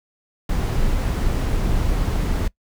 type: noise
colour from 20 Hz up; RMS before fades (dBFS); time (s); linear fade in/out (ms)
brown; -20; 0.49-2.48; 5
effects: noise-tail reverb RT60 0.1 s tail -22 dB re dry